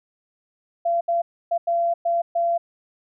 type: tone bursts at uneven times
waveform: sine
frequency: 683 Hz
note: F5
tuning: 39 cents flat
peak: -18 dBFS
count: 6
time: 0.85-1.01 / 1.08-1.22 / 1.51-1.58 / 1.67-1.94 / 2.05-2.22 / 2.35-2.58 s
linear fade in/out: 10 ms
effects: none